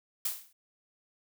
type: noise with exponential decay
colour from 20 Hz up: blue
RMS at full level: -28 dBFS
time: 0.25-0.53 s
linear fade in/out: 5 ms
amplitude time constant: 60 ms
effects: none